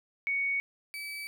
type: tone pair in turn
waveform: sine / 35% pulse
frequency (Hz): 2230 / 2297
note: C#7 / D7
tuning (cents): +10 / -39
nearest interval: minor second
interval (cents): 51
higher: second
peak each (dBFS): -27 / -35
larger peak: first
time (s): 0.27-0.6 / 0.94-1.27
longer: neither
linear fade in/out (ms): 0
effects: none